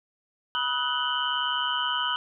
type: tone cluster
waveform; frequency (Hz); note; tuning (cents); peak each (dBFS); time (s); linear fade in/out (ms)
sine; 976 / 1267 / 1486 / 2947 / 3086; B5 / D#6 / F#6 / F#7 / G7; -21 / +31 / +7 / -8 / -28; -31; 0.55-2.16; 0
effects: none